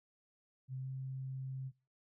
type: tone with pitch glide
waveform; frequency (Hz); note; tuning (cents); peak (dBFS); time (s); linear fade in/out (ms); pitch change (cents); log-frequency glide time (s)
sine; 130.81 to 132.25; C3 to C3; 0 to +19; -39; 0.68-1.72; 50; +19; 0.8-0.88
effects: noise-tail reverb RT60 0.3 s tail -21 dB re dry